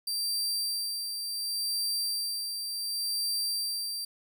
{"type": "tone with tremolo", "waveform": "sawtooth", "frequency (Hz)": 4699, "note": "D8", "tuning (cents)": 0, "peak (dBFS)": -25, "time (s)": [0.07, 4.05], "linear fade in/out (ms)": 5, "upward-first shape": "sine", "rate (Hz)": 0.69, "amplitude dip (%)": 45, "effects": []}